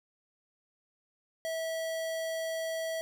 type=tone; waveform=square; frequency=650 Hz; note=E5; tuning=24 cents flat; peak=-33 dBFS; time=1.45-3.01 s; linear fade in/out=0 ms; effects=none